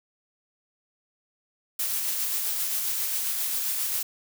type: noise with tremolo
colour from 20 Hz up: blue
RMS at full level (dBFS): -27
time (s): 1.79-4.03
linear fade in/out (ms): 5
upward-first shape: sine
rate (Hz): 7.5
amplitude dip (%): 25
effects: none